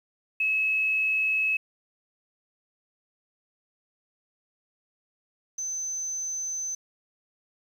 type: tone pair in turn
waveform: sine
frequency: 2580 / 6136 Hz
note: E7 / G8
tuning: -38 / -38 cents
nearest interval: octave + minor third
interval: 1500 cents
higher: second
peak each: -22 / -29 dBFS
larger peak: first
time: 0.4-1.57 / 5.58-6.75 s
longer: neither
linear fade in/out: 5 ms
effects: 9-bit